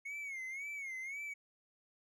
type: tone with vibrato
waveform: triangle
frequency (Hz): 2183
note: C#7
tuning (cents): -27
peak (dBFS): -39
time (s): 0.05-1.34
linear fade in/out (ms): 10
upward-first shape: sine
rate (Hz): 1.9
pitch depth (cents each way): 110
effects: none